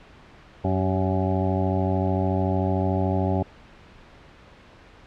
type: harmonic tone with a mistuned harmonic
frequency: 93.5 Hz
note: F#2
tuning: 19 cents sharp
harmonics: 1 / 2 / 3 / 4 / 6 / 7 / 8 / 9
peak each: -24 / -27 / -29 / -30 / -32 / -32 / -33 / -34 dBFS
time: 0.64-3.43 s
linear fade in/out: 5 ms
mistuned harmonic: 4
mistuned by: +50 cents
effects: pink hiss -49 dBFS RMS until 5.06 s + low-pass 3000 Hz 12 dB/octave